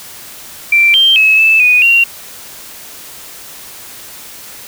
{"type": "tone with pitch steps", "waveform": "sine", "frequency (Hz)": [2350, 3149, 2579, 2629, 2478, 2757], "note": ["D7", "G7", "E7", "E7", "D#7", "F7"], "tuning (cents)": [1, 7, -39, -5, -8, -23], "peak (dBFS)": -5, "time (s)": [0.72, 2.04], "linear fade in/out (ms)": 5, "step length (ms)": 220, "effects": ["white hiss -32 dBFS RMS until 4.67 s"]}